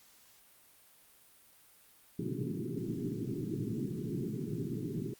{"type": "band-pass noise", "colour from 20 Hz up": "pink", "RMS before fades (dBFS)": -37, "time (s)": [2.19, 5.14], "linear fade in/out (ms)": 2, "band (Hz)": [110, 410], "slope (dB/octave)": 96, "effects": ["white hiss -62 dBFS RMS until 5.19 s", "Opus 48 kbps"]}